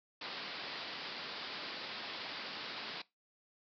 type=low-pass noise; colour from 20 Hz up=white; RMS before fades=-44 dBFS; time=0.21-3.02 s; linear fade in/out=5 ms; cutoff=5000 Hz; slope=96 dB/octave; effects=noise-tail reverb RT60 0.2 s tail -20 dB re dry + high-pass 200 Hz 12 dB/octave